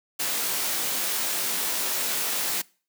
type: noise with comb filter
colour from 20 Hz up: white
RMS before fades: -27 dBFS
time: 0.19-2.62 s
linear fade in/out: 10 ms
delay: 20 ms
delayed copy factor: -0.85
effects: noise-tail reverb RT60 0.4 s tail -24 dB re dry + high-pass 200 Hz 12 dB/octave